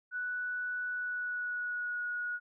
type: tone with pitch glide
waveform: sine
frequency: 1480 to 1454.6 Hz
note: F#6 to F#6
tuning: 0 to -30 cents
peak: -33 dBFS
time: 0.11-2.4 s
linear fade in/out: 50 ms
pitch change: -30 cents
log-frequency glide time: 0.89-2.03 s
effects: none